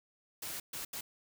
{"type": "noise bursts at uneven times", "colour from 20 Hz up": "white", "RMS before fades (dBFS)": -41, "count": 3, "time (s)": [[0.42, 0.6], [0.73, 0.85], [0.93, 1.01]], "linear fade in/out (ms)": 5, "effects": []}